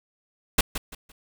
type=noise with echo; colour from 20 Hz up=pink; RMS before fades=-18 dBFS; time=0.58-0.61 s; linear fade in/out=5 ms; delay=170 ms; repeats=3; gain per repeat=-11 dB; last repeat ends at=1.12 s; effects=none